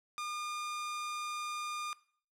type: tone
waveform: sawtooth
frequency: 1211 Hz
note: D#6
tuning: 47 cents flat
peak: -33 dBFS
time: 0.18-1.93 s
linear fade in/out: 0 ms
effects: noise-tail reverb RT60 0.5 s tail -19 dB re dry + low-pass 9000 Hz 12 dB/octave